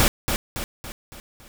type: noise with echo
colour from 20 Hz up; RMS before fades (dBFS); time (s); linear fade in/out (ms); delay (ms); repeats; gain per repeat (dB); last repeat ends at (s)
pink; -17; 0-0.08; 0; 280; 5; -6; 1.48
effects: none